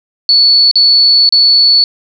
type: tone with dropouts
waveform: sine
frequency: 4436 Hz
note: C#8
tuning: in tune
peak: -4 dBFS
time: 0.29-1.84 s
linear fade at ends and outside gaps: 1 ms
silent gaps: 0.713-0.756 / 1.291-1.324 s
effects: none